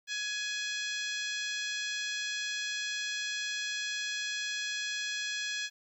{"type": "harmonic tone", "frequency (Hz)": 838, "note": "G#5", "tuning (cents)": 15, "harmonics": [2, 3, 4, 5, 6, 7, 8, 9], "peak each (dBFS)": [-37, -40, -39, -42, -45, -43, -50, -49], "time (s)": [0.07, 5.7], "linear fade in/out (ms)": 50, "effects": ["11-bit"]}